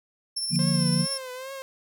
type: tone with tremolo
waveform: 30% pulse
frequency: 5380 Hz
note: E8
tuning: 34 cents sharp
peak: -22 dBFS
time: 0.36-1.18 s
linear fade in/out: 10 ms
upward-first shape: sine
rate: 16 Hz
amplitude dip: 35%
type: tone with exponential growth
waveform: 15% pulse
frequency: 2419 Hz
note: D#7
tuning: 49 cents flat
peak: -27 dBFS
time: 0.47-0.56 s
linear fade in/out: 0 ms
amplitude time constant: 18 ms
type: chord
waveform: sine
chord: Bb major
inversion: first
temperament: equal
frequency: 146.83 / 174.61 / 233.1 Hz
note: D3 / F3 / Bb3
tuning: 0 / 0 / 0 cents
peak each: -25 / -24 / -28 dBFS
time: 0.5-1.07 s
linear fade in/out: 50 ms
type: tone with vibrato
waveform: sawtooth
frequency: 523.3 Hz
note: C5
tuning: in tune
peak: -31 dBFS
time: 0.59-1.62 s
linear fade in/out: 0 ms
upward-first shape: triangle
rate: 2.4 Hz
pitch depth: 83 cents each way
effects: none